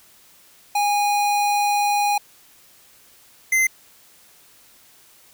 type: tone pair in turn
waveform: square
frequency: 821 / 2069 Hz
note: G#5 / C7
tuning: -20 / -20 cents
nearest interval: octave + major third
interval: 1600 cents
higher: second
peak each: -18 / -16 dBFS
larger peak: second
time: 0.75-2.18 / 3.52-3.67 s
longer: first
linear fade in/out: 5 ms
effects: white hiss -52 dBFS RMS until 5.33 s

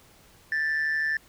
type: tone with amplitude modulation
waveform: sine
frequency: 1765 Hz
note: A6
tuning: 5 cents sharp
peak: -19 dBFS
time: 0.52-1.17 s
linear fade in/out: 2 ms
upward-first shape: sine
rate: 152 Hz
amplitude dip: 60%
effects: tanh soft clip ceiling -21 dBFS + pink hiss -56 dBFS RMS until 1.28 s

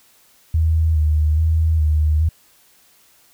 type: tone with vibrato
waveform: sine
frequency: 78.4 Hz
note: D#2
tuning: 14 cents sharp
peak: -13 dBFS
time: 0.54-2.29 s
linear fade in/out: 5 ms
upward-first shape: square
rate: 1.2 Hz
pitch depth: 39 cents each way
effects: white hiss -54 dBFS RMS until 3.33 s

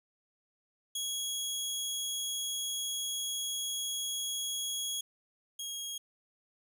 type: tone pair in turn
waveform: 20% pulse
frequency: 3322 / 3280 Hz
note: G#7 / G#7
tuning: 0 / -22 cents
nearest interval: unison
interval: 22 cents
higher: first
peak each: -28 / -32 dBFS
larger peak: first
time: 0.95-5.01 / 5.59-5.98 s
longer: first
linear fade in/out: 5 ms
effects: none

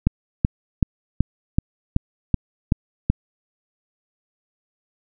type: click train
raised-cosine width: 5 ms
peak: -3 dBFS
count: 9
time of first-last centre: 0.07-3.1 s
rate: 2.64 Hz
effects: none

